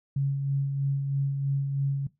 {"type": "tone with tremolo", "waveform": "sine", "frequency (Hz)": 138.59, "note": "C#3", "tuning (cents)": 0, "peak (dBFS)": -22, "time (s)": [0.16, 2.07], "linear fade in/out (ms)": 5, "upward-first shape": "sine", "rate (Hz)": 3.1, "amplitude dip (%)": 40, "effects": ["noise-tail reverb RT60 0.2 s tail -19 dB re dry"]}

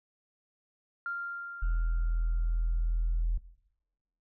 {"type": "tone with exponential decay", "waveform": "sine", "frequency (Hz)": 1393, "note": "F6", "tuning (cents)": -5, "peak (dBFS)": -31, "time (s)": [1.06, 3.23], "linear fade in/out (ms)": 1, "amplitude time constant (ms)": 470}
{"type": "tone", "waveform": "sine", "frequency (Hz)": 41.31, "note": "E1", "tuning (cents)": 4, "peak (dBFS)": -24, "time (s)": [1.62, 3.38], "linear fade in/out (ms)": 10}
{"effects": ["noise-tail reverb RT60 0.9 s tail -19 dB re dry", "tanh soft clip ceiling -22 dBFS"]}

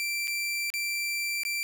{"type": "tone with dropouts", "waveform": "sawtooth", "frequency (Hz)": 2349, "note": "D7", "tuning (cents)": 0, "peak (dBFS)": -25, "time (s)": [0, 1.63], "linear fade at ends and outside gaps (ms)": 0, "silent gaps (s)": [[0.273, 0.279], [0.702, 0.739], [1.434, 1.451]], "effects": []}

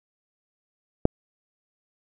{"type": "click", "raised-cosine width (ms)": 2, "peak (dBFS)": -3, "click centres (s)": 1.054, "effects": []}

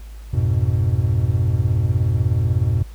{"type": "chord", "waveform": "triangle", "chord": "F diminished", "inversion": "none", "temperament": "equal", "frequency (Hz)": [87.31, 103.83, 123.47], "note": ["F2", "Ab2", "Cb3"], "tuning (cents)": [0, 0, 0], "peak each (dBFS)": -18, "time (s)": [0.33, 2.83], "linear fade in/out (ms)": 10, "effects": ["added 53 Hz sine -33 dBFS peak until 2.94 s", "pink hiss -50 dBFS RMS until 2.94 s"]}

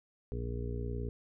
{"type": "harmonic tone", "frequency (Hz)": 58.9, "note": "A#1", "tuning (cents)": 19, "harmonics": [1, 2, 3, 4, 5, 6, 7, 8], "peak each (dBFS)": [-37, -39, -52, -45, -50, -55, -43, -48], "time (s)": [0.32, 1.09], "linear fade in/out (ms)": 0, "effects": []}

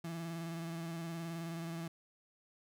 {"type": "tone with vibrato", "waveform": "35% pulse", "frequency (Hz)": 166.4, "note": "E3", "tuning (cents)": 17, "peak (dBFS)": -38, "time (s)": [0.04, 1.88], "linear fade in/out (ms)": 5, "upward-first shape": "square", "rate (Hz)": 19, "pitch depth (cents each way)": 26, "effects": []}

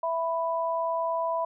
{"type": "tone pair together", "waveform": "sine", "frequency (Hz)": [661, 990.4], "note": ["E5", "B5"], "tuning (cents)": [5, 5], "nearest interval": "perfect fifth", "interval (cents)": 700, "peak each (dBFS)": -28, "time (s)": [0.03, 1.45], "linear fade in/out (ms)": 5, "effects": []}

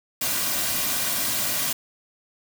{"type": "noise with comb filter", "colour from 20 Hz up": "white", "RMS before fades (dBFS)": -25, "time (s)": [0.21, 1.73], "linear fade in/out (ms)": 5, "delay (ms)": 2.3, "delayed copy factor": -0.5, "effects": []}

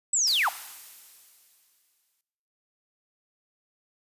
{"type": "linear sweep", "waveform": "sine", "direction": "down", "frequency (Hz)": [8060, 659.3], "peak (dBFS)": -21, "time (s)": [0.13, 0.49], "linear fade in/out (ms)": 5}
{"type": "noise with exponential decay", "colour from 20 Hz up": "blue", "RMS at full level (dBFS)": -33, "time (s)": [0.27, 2.21], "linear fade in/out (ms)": 1, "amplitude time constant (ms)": 420}
{"effects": ["noise-tail reverb RT60 1.0 s tail -17 dB re dry", "resampled to 32000 Hz"]}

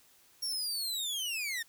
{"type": "linear sweep", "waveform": "sawtooth", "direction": "down", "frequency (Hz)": [5588, 1775], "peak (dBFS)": -30, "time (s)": [0.42, 1.63], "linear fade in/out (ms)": 10, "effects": ["white hiss -63 dBFS RMS until 1.68 s"]}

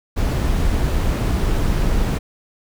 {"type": "noise", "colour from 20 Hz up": "brown", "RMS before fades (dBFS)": -18, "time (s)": [0.16, 2.19], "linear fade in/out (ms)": 20, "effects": []}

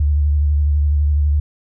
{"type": "tone with vibrato", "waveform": "sine", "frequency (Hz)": 73.42, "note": "D2", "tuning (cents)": 0, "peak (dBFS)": -12, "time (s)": [0, 1.4], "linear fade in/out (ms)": 5, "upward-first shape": "sine", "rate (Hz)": 12, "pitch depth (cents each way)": 44, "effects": []}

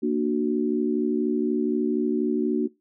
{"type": "chord", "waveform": "sine", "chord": "Bb augmented", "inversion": "none", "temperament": "equal with one note detuned", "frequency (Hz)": [233.1, 297.2, 370], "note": ["Bb3", "D4", "F#4"], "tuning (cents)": [0, 21, 0], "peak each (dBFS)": -25, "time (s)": [0.02, 2.68], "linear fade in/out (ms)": 20, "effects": ["noise-tail reverb RT60 0.2 s tail -20 dB re dry"]}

